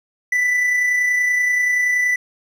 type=tone with amplitude modulation; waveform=triangle; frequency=1983 Hz; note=B6; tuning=7 cents sharp; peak=-12 dBFS; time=0.32-2.16 s; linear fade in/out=5 ms; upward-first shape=sine; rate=30.5 Hz; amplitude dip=30%; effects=none